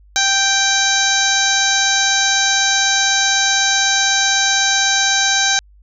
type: harmonic tone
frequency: 784 Hz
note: G5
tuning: in tune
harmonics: 1 / 2 / 3 / 4 / 5 / 6 / 7 / 8 / 9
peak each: -22 / -18 / -25 / -28 / -18 / -28 / -24 / -19 / -29 dBFS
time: 0.16-5.59 s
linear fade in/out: 0 ms
effects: added 50 Hz sine -44 dBFS peak until 5.82 s